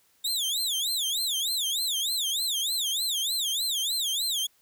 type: tone with vibrato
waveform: sawtooth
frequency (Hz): 3607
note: A7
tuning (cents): +42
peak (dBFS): -23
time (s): 0.24-4.47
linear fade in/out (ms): 10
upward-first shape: sine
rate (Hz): 3.3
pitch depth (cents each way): 250
effects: white hiss -65 dBFS RMS until 4.61 s